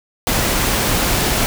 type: noise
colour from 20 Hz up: pink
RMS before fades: -17 dBFS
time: 0.27-1.46 s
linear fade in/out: 0 ms
effects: none